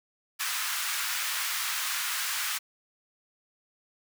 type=high-pass noise; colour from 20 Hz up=pink; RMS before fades=-31 dBFS; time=0.39-2.59 s; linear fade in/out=20 ms; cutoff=1200 Hz; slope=24 dB/octave; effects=none